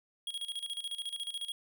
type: tone with tremolo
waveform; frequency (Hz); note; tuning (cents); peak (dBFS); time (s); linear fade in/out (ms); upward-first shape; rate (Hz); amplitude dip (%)
square; 3294; G#7; -15; -35; 0.27-1.52; 2; square; 14; 75
effects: none